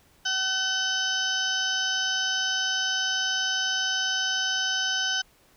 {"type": "harmonic tone with a mistuned harmonic", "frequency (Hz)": 760, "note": "F#5", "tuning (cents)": 46, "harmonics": [1, 2, 4, 5, 6, 7, 8], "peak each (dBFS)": [-38, -28, -28, -39, -39, -33, -34], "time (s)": [0.25, 5.22], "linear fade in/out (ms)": 10, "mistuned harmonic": 7, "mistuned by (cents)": -42, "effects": ["pink hiss -60 dBFS RMS until 5.56 s"]}